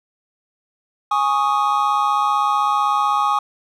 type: chord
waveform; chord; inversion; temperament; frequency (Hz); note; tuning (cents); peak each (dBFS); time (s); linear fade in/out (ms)
triangle; Ab suspended fourth; none; equal; 830.6 / 1108.7 / 1244.5; Ab5 / Db6 / Eb6; 0 / 0 / 0; -18; 1.11-3.39; 5
effects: none